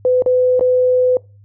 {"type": "tone with dropouts", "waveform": "sine", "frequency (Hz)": 504, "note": "B4", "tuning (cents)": 35, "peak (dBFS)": -10, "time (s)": [0.05, 1.17], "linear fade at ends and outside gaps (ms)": 1, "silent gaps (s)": [[0.222, 0.261], [0.595, 0.609]], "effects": ["noise-tail reverb RT60 0.3 s tail -24 dB re dry", "added 101 Hz sine -42 dBFS peak until 1.44 s"]}